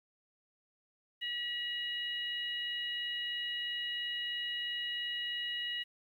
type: harmonic tone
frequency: 963 Hz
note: B5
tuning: 44 cents flat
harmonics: 2 / 3 / 4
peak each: -40 / -36 / -48 dBFS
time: 1.21-5.84 s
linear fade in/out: 20 ms
effects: 11-bit